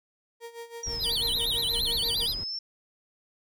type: tone with tremolo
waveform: 35% pulse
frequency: 466.2 Hz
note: A#4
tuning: in tune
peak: -35 dBFS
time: 0.4-2.28 s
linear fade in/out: 50 ms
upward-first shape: sine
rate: 6.1 Hz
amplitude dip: 80%
type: exponential two-way sweep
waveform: sine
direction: down then up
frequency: 5800 to 3632 to 5450 Hz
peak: -31 dBFS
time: 0.83-2.59 s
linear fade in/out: 5 ms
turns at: 1.42 s
type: noise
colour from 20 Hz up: brown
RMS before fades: -39 dBFS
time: 0.86-2.44 s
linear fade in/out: 5 ms
type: tone with vibrato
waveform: square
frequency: 3510 Hz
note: A7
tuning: 5 cents flat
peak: -27 dBFS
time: 0.99-2.35 s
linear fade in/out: 50 ms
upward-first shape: sine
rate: 8.6 Hz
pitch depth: 290 cents each way
effects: none